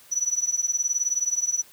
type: tone with tremolo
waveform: sine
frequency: 5920 Hz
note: F#8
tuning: in tune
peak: -18 dBFS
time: 0.11-1.63 s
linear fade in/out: 20 ms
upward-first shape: triangle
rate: 19 Hz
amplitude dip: 95%
effects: white hiss -52 dBFS RMS until 1.72 s